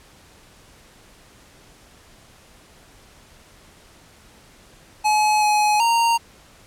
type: tone with pitch steps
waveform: square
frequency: 850 / 842 / 927 Hz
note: G#5 / G#5 / A#5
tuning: +40 / +24 / -10 cents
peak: -16 dBFS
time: 5.04-6.18 s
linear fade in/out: 20 ms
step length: 380 ms
effects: pink hiss -50 dBFS RMS until 6.66 s + low-pass 11000 Hz 12 dB/octave